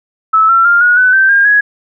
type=tone with pitch steps; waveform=sine; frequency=1304 / 1350.8 / 1399.2 / 1449.4 / 1501.4 / 1555.2 / 1611 / 1668.8 Hz; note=E6 / E6 / F6 / F#6 / F#6 / G6 / G6 / G#6; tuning=-19 / +42 / +3 / -36 / +25 / -14 / +47 / +8 cents; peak=-5 dBFS; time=0.33-1.61 s; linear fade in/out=10 ms; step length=160 ms; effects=none